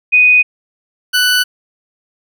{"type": "tone pair in turn", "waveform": ["sine", "20% pulse"], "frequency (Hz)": [2489, 1489.4], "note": ["D#7", "F#6"], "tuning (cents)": [0, 11], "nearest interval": "major sixth", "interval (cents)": 889, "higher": "first", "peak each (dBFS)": -5, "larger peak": "neither", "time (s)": [[0.12, 0.43], [1.13, 1.44]], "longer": "neither", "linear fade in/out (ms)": 20, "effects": []}